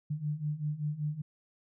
sine beating tone pair, 146.83 / 152.03 Hz, D3 / D#3, 0 / -40 cents, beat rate 5.2 Hz, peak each -36 / -33 dBFS, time 0.1-1.22 s, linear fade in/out 10 ms, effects none

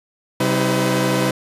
sawtooth tone cluster, 132.7 / 193.3 / 319 / 506 Hz, C3 / G3 / D#4 / B4, +25 / -24 / +43 / +42 cents, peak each -18 dBFS, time 0.4-1.31 s, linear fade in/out 5 ms, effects resampled to 32000 Hz

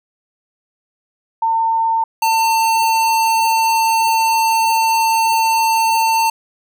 sine / square tone pair in turn, 904 / 899.2 Hz, A5 / A5, +47 / +37 cents, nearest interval unison, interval 10 cents, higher first, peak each -13 dBFS, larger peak neither, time 1.42-2.04 / 2.22-6.3 s, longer second, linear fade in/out 5 ms, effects none

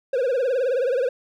triangle tone with vibrato, 510 Hz, C5, 44 cents flat, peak -17 dBFS, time 0.13-1.09 s, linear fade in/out 5 ms, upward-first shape triangle, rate 19 Hz, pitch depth 160 cents each way, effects none

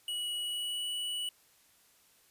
square tone with pitch glide, 2924 to 2948 Hz, F#7 to F#7, -21 to -7 cents, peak -34 dBFS, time 0.08-1.29 s, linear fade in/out 2 ms, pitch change +14 cents, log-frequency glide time 0.38-0.88 s, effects white hiss -65 dBFS RMS until 2.3 s + resampled to 32000 Hz

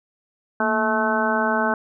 harmonic tone with a mistuned harmonic, 217.1 Hz, A3, 23 cents flat, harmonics 1 / 2 / 3 / 4 / 5 / 6 / 7, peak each -25 / -28 / -25 / -25 / -28 / -29 / -24 dBFS, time 0.6-1.74 s, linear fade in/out 2 ms, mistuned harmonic 1, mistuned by +100 cents, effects none

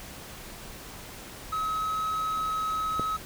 triangle tone, 1280 Hz, D#6, 49 cents sharp, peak -25 dBFS, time 1.52-3.17 s, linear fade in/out 10 ms
click, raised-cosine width 2 ms, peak -17 dBFS, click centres 2.996 s
effects pink hiss -43 dBFS RMS until 3.25 s

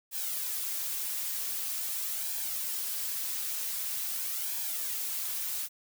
blue noise with flanger, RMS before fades -34 dBFS, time 0.11-5.69 s, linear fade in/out 50 ms, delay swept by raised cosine 1.2 to 4.9 ms, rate 0.45 Hz, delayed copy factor +0.55, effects none

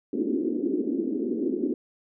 white band-pass noise, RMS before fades -27 dBFS, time 0.13-1.74 s, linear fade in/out 5 ms, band 240 to 380 Hz, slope 48 dB/octave, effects none

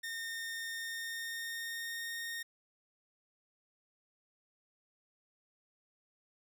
sawtooth tone with pitch glide, 1828 to 1846 Hz, A#6 to A#6, -34 to -17 cents, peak -35 dBFS, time 0.03-2.43 s, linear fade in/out 10 ms, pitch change +17 cents, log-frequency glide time 0.71-2.17 s, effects none

